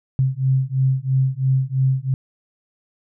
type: beating tone pair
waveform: sine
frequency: 130.81 / 133.81 Hz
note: C3 / C3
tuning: 0 / +39 cents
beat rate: 3 Hz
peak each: -19 dBFS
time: 0.19-2.14 s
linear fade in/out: 0 ms
effects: none